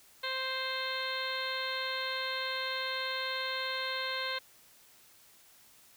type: harmonic tone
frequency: 523.3 Hz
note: C5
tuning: in tune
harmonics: 1 / 2 / 3 / 4 / 5 / 6 / 7 / 8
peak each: -41 / -40 / -39 / -40 / -45 / -44 / -41 / -40 dBFS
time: 0.23-4.39 s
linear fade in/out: 10 ms
effects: white hiss -60 dBFS RMS until 5.96 s